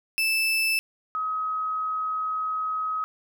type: tone pair in turn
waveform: 35% pulse / sine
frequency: 2637 / 1269.2 Hz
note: E7 / D#6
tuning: 0 / +34 cents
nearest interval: octave + minor second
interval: 1266 cents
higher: first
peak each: -20 / -25 dBFS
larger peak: first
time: 0.18-0.79 / 1.15-3.04 s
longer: second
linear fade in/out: 0 ms
effects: none